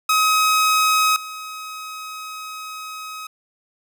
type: tone with level steps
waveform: sawtooth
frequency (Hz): 1269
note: D#6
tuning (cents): +34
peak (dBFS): -11 / -27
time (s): 0.09-3.27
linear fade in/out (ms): 5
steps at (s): 1.16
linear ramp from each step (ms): 2
effects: none